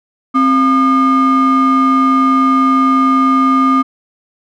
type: ring-modulated tone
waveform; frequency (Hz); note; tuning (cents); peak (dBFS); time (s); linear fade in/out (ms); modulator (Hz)
triangle; 475.3; A#4; +34; -3; 0.34-3.83; 20; 740
effects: none